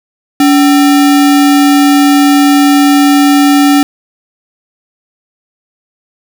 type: tone with sample-and-hold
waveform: sine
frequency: 285.1 Hz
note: C#4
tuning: 49 cents sharp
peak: -3 dBFS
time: 0.4-3.83 s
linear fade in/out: 2 ms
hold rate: 1050 Hz
effects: none